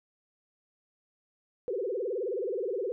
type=tone with vibrato; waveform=sine; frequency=433.9 Hz; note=A4; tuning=24 cents flat; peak=-29 dBFS; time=1.68-2.92 s; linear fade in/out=0 ms; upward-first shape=sine; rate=19 Hz; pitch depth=290 cents each way; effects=none